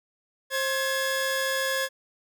sawtooth tone pair together, 531.7 / 1689 Hz, C5 / G#6, +28 / +29 cents, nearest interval octave + minor sixth, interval 2001 cents, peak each -24 dBFS, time 0.5-1.89 s, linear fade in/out 50 ms, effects none

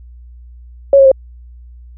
sine tone with pitch steps, 554.4 / 542.7 / 531.2 Hz, C#5 / C#5 / C5, 0 / -37 / +26 cents, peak -3 dBFS, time 0.93-1.116 s, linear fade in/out 2 ms, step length 62 ms, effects added 60 Hz sine -34 dBFS peak until 1.97 s

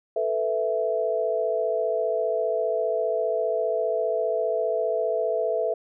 sine chord, A suspended second, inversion none, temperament just, 440 / 495 / 660 Hz, A4 / B4 / E5, 0 / +4 / +2 cents, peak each -27 / -28 / -25 dBFS, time 0.16-5.74 s, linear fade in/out 5 ms, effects none

